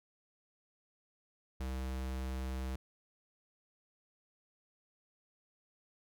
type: tone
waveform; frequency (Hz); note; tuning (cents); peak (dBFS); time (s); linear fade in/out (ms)
square; 65; C2; -11; -37; 1.6-2.76; 5
effects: none